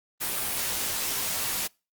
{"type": "noise with comb filter", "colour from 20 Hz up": "white", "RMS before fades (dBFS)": -29, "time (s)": [0.2, 1.68], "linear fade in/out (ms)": 20, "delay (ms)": 19, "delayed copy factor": -0.6, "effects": ["noise-tail reverb RT60 0.3 s tail -26 dB re dry", "Opus 32 kbps"]}